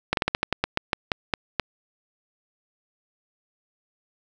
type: slowing click train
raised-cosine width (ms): 0.3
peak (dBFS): -5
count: 13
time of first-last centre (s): 0.13-1.597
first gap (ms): 42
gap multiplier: 1.18
effects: none